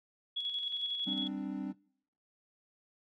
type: tone with tremolo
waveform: sine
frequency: 3359 Hz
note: G#7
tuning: 19 cents sharp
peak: -32 dBFS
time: 0.36-1.28 s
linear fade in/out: 10 ms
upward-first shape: square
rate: 11 Hz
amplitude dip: 40%
type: chord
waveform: triangle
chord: G suspended fourth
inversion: none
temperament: equal with one note detuned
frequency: 196 / 261.6 / 296 Hz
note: G3 / C4 / D4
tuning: 0 / 0 / +14 cents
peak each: -38 dBFS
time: 1.06-1.73 s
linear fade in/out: 20 ms
effects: noise-tail reverb RT60 0.7 s tail -26 dB re dry + AAC 32 kbps